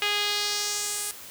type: tone with band-pass filter sweep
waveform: sawtooth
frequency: 412.8 Hz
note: G#4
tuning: 10 cents flat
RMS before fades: -28 dBFS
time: 0.02-1.11 s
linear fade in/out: 0 ms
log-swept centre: 2800 to 10000 Hz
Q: 1.9
effects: white hiss -43 dBFS RMS until 1.3 s